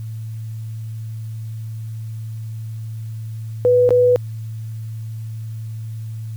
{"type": "tone with dropouts", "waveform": "sine", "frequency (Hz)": 493.9, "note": "B4", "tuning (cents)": 0, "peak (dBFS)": -10, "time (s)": [3.65, 4.16], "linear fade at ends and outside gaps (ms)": 0, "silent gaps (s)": [3.891, 3.906], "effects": ["added 111 Hz sine -26 dBFS peak until 6.36 s", "white hiss -53 dBFS RMS until 6.36 s"]}